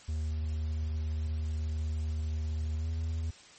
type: tone with pitch glide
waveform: triangle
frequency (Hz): 77.78 to 80.71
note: D#2 to E2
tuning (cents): 0 to -36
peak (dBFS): -28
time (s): 0.08-3.31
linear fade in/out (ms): 10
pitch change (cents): +64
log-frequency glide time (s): 2.78-2.86
effects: white hiss -54 dBFS RMS until 3.58 s + MP3 32 kbps